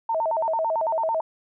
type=tone with vibrato; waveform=sine; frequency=764 Hz; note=G5; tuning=45 cents flat; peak=-21 dBFS; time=0.09-1.21 s; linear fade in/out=5 ms; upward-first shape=square; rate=9 Hz; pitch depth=300 cents each way; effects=none